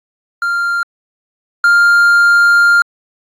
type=tone pair in turn; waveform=triangle; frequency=1393 / 1400.1 Hz; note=F6 / F6; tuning=-5 / +4 cents; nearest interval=unison; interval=9 cents; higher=second; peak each=-11 / -4 dBFS; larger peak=second; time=0.42-0.83 / 1.64-2.82 s; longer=second; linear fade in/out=2 ms; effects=AAC 64 kbps